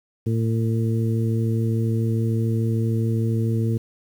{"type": "harmonic tone", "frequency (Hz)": 113.1, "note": "A2", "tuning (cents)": 48, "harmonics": [1, 2, 3, 4], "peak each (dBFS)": [-20, -26, -30, -32], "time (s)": [0.26, 3.78], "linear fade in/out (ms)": 10, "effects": ["8-bit"]}